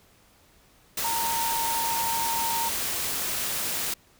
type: tone in noise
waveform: sine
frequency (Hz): 920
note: A#5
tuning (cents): -23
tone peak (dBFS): -27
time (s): 1.04-2.69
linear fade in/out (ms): 5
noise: white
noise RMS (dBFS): -29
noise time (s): 0.97-3.94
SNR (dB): -1
effects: pink hiss -59 dBFS RMS until 4.19 s